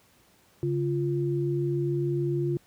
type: tone pair together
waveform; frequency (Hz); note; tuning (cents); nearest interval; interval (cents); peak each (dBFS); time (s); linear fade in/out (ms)
sine; 140.6 / 347.6; C#3 / F4; +25 / -8; octave + major third; 1567; -27; 0.63-2.57; 0
effects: pink hiss -61 dBFS RMS until 2.66 s + high-pass 60 Hz 12 dB/octave